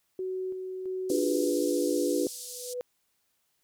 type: tone with tremolo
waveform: sine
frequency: 373.4 Hz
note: F#4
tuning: 16 cents sharp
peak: -30 dBFS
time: 0.19-1.5 s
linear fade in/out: 2 ms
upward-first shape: square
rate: 1.5 Hz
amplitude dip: 35%
type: band-pass noise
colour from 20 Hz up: white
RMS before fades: -41 dBFS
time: 1.09-2.74 s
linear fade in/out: 10 ms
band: 4400 to 11000 Hz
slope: 24 dB/octave
type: chord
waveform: sine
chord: D diminished seventh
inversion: none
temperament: equal with one note detuned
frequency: 293.7 / 349.2 / 408.4 / 493.9 Hz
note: D4 / F4 / Ab4 / Cb5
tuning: 0 / 0 / -29 / 0 cents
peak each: -29 / -30 / -32 / -30 dBFS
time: 1.1-2.27 s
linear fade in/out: 2 ms
type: tone with exponential growth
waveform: sine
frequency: 495 Hz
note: B4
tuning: 4 cents sharp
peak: -29 dBFS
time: 2.25-2.81 s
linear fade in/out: 0 ms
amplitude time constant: 120 ms
effects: white hiss -74 dBFS RMS until 3.63 s